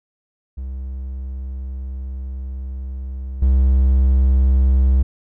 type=tone with level steps; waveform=triangle; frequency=65.41 Hz; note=C2; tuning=in tune; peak=-23 / -9 dBFS; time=0.57-5.03 s; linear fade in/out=10 ms; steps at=3.42 s; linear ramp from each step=2 ms; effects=none